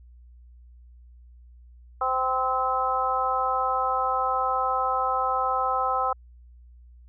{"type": "harmonic tone", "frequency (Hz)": 259.1, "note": "C4", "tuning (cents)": -17, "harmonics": [2, 3, 4, 5], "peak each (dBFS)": [-31, -27, -28, -26], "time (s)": [2.01, 6.13], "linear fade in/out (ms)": 5, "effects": ["added 60 Hz sine -47 dBFS peak until 7.08 s"]}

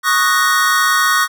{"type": "chord", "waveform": "square", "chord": "D# minor seventh", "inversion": "third", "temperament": "equal", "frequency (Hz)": [1108.7, 1244.5, 1480, 1864.7], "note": ["C#6", "D#6", "F#6", "A#6"], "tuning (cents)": [0, 0, 0, 0], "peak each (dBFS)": -18, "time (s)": [0.03, 1.28], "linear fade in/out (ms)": 50, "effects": []}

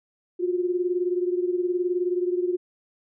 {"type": "beating tone pair", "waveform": "sine", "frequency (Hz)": [354.5, 373.5], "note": ["F4", "F#4"], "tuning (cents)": [26, 16], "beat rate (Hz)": 19, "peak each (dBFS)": [-23, -28], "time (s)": [0.39, 2.57], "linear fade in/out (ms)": 20, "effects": []}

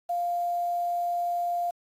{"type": "tone with quantisation", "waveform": "sine", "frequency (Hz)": 698.5, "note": "F5", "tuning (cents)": 0, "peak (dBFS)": -25, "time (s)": [0.09, 1.71], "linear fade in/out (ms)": 10, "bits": 8, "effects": ["AAC 48 kbps"]}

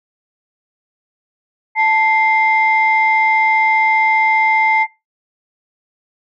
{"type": "tone pair together", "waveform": "sine", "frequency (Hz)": [880, 2095], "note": ["A5", "C7"], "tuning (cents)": [0, 2], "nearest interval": "octave + minor third", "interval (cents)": 1502, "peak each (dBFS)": -13, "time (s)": [1.75, 4.87], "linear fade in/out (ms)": 50, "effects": ["noise-tail reverb RT60 0.2 s tail -17 dB re dry", "tanh soft clip ceiling -3 dBFS"]}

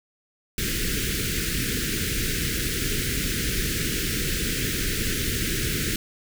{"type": "band-stop noise", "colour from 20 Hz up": "pink", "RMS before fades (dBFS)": -26, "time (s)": [0.58, 5.96], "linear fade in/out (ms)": 2, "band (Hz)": [450, 1500], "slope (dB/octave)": 48, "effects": []}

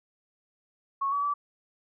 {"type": "tone with pitch steps", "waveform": "sine", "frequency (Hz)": [1101, 1140, 1155], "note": ["C#6", "C#6", "D6"], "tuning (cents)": [-12, 48, -29], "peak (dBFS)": -25, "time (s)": [1.01, 1.34], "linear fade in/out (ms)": 10, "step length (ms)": 110, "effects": []}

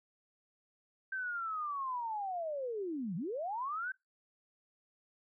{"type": "linear two-way sweep", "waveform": "sine", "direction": "down then up", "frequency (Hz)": [1568, 155.56, 1568], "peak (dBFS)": -35, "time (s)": [1.12, 3.92], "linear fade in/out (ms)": 5, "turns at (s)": 3.16, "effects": ["noise-tail reverb RT60 0.2 s tail -22 dB re dry"]}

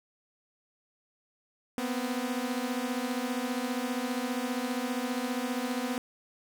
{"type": "beating tone pair", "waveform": "sawtooth", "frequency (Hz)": [241.9, 256.9], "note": ["B3", "C4"], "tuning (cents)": [-36, -32], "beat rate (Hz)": 15, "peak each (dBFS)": -29, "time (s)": [1.78, 5.98], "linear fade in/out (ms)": 0, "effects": []}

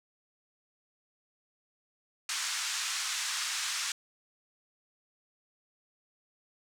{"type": "band-pass noise", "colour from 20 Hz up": "white", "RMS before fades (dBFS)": -34, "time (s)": [2.29, 3.92], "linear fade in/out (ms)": 2, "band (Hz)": [1100, 7700], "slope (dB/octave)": 24, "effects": []}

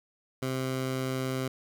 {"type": "tone", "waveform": "15% pulse", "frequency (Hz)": 130.81, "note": "C3", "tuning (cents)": 0, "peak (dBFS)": -23, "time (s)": [0.42, 1.48], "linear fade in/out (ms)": 5, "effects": []}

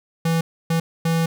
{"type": "tone bursts at uneven times", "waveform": "square", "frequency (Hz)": 164.81, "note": "E3", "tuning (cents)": 0, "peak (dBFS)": -18, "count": 3, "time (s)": [[0.25, 0.41], [0.7, 0.8], [1.05, 1.26]], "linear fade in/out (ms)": 5, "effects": []}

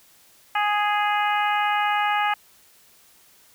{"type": "harmonic tone", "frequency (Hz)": 415.3, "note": "G#4", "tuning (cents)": 0, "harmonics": [2, 3, 4, 5, 6, 7], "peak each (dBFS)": [-22, -26, -28, -30, -32, -33], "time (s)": [0.55, 2.34], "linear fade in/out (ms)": 5, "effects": ["white hiss -55 dBFS RMS until 3.54 s"]}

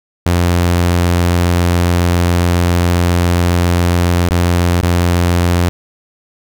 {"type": "tone with dropouts", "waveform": "sawtooth", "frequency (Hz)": 87.31, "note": "F2", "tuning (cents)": 0, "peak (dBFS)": -6, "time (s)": [0.26, 5.69], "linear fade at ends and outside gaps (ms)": 0, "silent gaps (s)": [[4.287, 4.309], [4.811, 4.829]], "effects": []}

